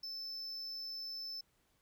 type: tone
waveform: triangle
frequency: 5274 Hz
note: E8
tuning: in tune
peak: -40 dBFS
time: 0.03-1.41 s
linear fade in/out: 5 ms
effects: pink hiss -75 dBFS RMS until 1.81 s